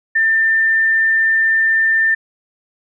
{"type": "tone", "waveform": "sine", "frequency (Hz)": 1792, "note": "A6", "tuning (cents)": 31, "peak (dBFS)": -11, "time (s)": [0.15, 2.15], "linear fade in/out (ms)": 10, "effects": []}